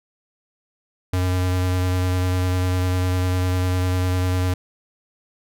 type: tone with vibrato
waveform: square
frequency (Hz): 91.3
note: F#2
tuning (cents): -23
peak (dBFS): -19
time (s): 1.13-4.54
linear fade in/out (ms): 5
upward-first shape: sine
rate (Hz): 10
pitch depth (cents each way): 13
effects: none